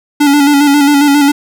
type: tone with vibrato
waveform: square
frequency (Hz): 286.6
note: D4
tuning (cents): -42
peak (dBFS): -6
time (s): 0.2-1.32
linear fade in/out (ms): 10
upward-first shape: square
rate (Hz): 7.4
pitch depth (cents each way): 38
effects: none